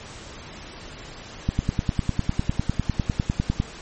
click train, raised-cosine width 5 ms, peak -8 dBFS, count 22, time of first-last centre 1.49-3.601 s, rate 9.95 Hz, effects pink hiss -40 dBFS RMS until 3.81 s + MP3 32 kbps

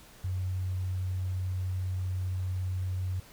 sine tone, 92.5 Hz, F#2, in tune, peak -29 dBFS, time 0.24-3.2 s, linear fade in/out 5 ms, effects pink hiss -54 dBFS RMS until 3.32 s

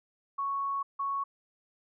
sine tone bursts at uneven times, 1108.7 Hz, C#6, in tune, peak -29 dBFS, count 2, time 0.38-0.83 / 0.99-1.24 s, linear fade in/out 10 ms, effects none

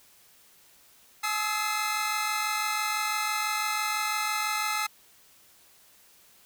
sawtooth tone cluster, 852 / 1268 / 1314 / 2081 Hz, G#5 / D#6 / E6 / C7, +44 / +32 / -6 / -10 cents, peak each -29 dBFS, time 1.23-4.87 s, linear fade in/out 10 ms, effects white hiss -58 dBFS RMS until 6.45 s

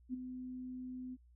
sine tone with ADSR envelope, 253.7 Hz, B3, 47 cents sharp, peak -34 dBFS, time 0.09-1.17 s, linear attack 47 ms, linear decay 14 ms, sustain -8 dB, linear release 37 ms, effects added 60 Hz sine -61 dBFS peak until 1.35 s

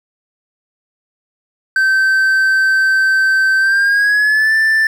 triangle tone with pitch glide, 1549 to 1769.1 Hz, G6 to A6, -21 to +9 cents, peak -8 dBFS, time 1.76-4.87 s, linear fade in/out 2 ms, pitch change +230 cents, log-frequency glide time 3.58-4.54 s, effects none

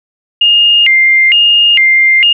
sine tone with vibrato, 2442 Hz, D#7, 33 cents flat, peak -4 dBFS, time 0.41-2.33 s, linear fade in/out 5 ms, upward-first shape square, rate 1.1 Hz, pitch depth 260 cents each way, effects none

